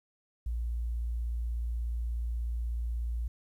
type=tone; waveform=sine; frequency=58.27 Hz; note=A#1; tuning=in tune; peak=-30 dBFS; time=0.46-3.28 s; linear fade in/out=5 ms; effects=11-bit